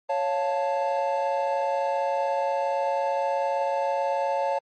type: chord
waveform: triangle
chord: Db augmented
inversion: none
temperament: equal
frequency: 554.4 / 698.5 / 880 Hz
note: Db5 / F5 / A5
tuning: 0 / 0 / 0 cents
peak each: -24 / -28 / -25 dBFS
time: 0.09-4.59 s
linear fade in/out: 10 ms
effects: MP3 32 kbps

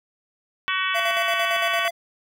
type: harmonic tone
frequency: 376.4 Hz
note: F#4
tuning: 30 cents sharp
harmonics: 3 / 4 / 5 / 6 / 7 / 8 / 9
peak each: -27 / -28 / -29 / -30 / -30 / -31 / -32 dBFS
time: 0.68-1.88 s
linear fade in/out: 0 ms
type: tone with tremolo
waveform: square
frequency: 680 Hz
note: F5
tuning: 46 cents flat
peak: -24 dBFS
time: 0.94-1.91 s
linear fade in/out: 20 ms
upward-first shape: square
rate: 8.8 Hz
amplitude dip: 55%
effects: none

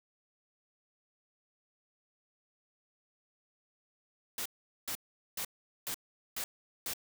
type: noise bursts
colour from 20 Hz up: white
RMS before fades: -37 dBFS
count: 6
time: 4.38-6.936 s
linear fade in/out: 2 ms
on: 76 ms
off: 420 ms
effects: none

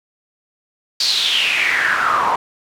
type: noise with band-pass filter sweep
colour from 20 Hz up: pink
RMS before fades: -17 dBFS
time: 1-2.36 s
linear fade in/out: 5 ms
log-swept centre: 4700 to 920 Hz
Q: 6.1
effects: none

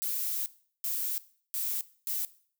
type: noise bursts at uneven times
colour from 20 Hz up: violet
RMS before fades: -32 dBFS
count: 4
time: 0.02-0.46 / 0.84-1.18 / 1.54-1.81 / 2.07-2.25 s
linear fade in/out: 0 ms
effects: noise-tail reverb RT60 0.5 s tail -18 dB re dry

